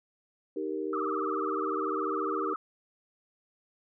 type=chord; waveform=sine; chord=Eb major; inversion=none; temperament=equal; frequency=311.1 / 392 / 466.2 Hz; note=Eb4 / G4 / Bb4; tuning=0 / 0 / 0 cents; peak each=-35 / -34 / -36 dBFS; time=0.56-2.54 s; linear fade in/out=5 ms
type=tone with vibrato; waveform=sine; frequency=1244.5 Hz; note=D#6; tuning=in tune; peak=-31 dBFS; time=0.93-2.56 s; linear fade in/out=2 ms; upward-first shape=triangle; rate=20 Hz; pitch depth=160 cents each way
effects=none